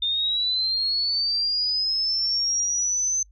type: linear sweep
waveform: sine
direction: up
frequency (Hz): 3608 to 6200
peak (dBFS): -21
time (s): 0.02-3.23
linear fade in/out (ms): 5
effects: noise-tail reverb RT60 0.1 s tail -26 dB re dry + added 50 Hz sine -50 dBFS peak until 3.31 s